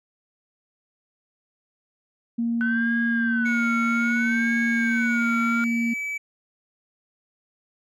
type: tone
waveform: sine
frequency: 233.1 Hz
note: A#3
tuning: in tune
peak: -21 dBFS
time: 2.38-5.94 s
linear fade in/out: 10 ms
type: tone with vibrato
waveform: sine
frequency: 1500 Hz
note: F#6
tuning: 23 cents sharp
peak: -23 dBFS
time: 2.61-5.64 s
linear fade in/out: 0 ms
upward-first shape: sine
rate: 0.62 Hz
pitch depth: 150 cents each way
type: tone with pitch glide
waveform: triangle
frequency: 2217 to 2295 Hz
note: C#7 to D7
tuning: 0 to -40 cents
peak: -25 dBFS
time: 3.45-6.18 s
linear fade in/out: 10 ms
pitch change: +60 cents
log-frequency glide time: 4.66-5.75 s
effects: tanh soft clip ceiling -13 dBFS